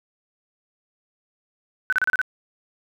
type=tone bursts; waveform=sine; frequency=1514 Hz; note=F#6; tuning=39 cents sharp; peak=-17 dBFS; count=6; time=1.9-2.215 s; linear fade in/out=0 ms; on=25 ms; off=33 ms; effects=9-bit